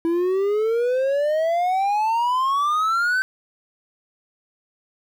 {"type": "exponential sweep", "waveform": "triangle", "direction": "up", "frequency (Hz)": [329, 1547], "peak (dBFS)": -16, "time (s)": [0.05, 3.22], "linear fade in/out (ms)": 0, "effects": ["9-bit"]}